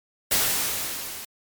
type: noise with level ramp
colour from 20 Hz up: white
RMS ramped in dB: -20 to -37 dBFS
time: 0.31-1.25 s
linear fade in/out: 5 ms
effects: MP3 96 kbps